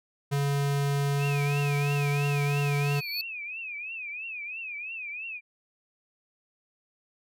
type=tone with pitch glide; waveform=square; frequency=141.4 to 143.37 Hz; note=C#3 to D3; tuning=+35 to -41 cents; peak=-25 dBFS; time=0.31-3.01 s; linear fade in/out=20 ms; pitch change=+24 cents; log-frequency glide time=1.12-1.49 s
type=tone with vibrato; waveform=sine; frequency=2510 Hz; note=D#7; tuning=15 cents sharp; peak=-34 dBFS; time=1.18-5.41 s; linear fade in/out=50 ms; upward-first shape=triangle; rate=3 Hz; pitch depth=170 cents each way
type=tone with exponential growth; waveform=square; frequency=4435 Hz; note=C#8; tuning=in tune; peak=-28 dBFS; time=2.61-3.21 s; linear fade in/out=1 ms; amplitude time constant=130 ms
effects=none